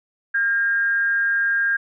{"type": "tone with frequency modulation", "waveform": "sine", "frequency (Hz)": 1614, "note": "G#6", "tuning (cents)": -50, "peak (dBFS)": -17, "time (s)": [0.34, 1.77], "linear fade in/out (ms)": 10, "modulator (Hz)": 213, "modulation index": 0.28, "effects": []}